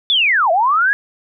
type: linear two-way sweep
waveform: sine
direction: down then up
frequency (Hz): 3552 to 630 to 1699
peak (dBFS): -11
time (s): 0.1-0.93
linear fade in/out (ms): 0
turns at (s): 0.51
effects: none